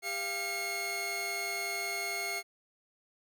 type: tone cluster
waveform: sawtooth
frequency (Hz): 398.6 / 692 / 2167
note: G4 / F5 / C#7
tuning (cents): +29 / -16 / -40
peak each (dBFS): -39 / -36 / -31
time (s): 0.02-2.43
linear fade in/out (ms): 50
effects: none